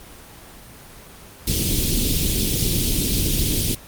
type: band-stop noise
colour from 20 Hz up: pink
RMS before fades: -20 dBFS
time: 1.47-3.75 s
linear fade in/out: 5 ms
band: 380 to 3000 Hz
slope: 24 dB/octave
effects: pink hiss -42 dBFS RMS until 3.87 s + Opus 24 kbps